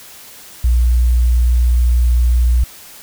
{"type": "tone with sample-and-hold", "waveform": "sine", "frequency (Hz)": 60.3, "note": "B1", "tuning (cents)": -41, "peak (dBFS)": -9, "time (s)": [0.64, 2.64], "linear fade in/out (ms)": 5, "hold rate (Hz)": 8820, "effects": ["white hiss -38 dBFS RMS until 3.02 s"]}